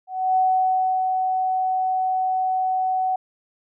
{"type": "tone with ADSR envelope", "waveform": "sine", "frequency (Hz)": 749, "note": "F#5", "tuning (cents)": 21, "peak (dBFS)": -15, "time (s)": [0.07, 3.16], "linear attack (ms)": 290, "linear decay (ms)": 670, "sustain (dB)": -4, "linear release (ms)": 6, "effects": []}